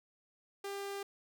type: tone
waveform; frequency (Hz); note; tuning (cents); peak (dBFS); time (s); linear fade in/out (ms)
sawtooth; 398.2; G4; +27; -35; 0.64-1.03; 5
effects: none